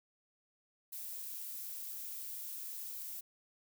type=noise; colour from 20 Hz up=violet; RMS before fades=-44 dBFS; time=0.92-3.21 s; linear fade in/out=10 ms; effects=none